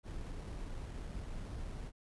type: noise with sample-and-hold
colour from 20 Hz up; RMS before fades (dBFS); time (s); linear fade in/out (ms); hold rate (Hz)
brown; -43; 0.03-1.92; 50; 4900
effects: resampled to 24000 Hz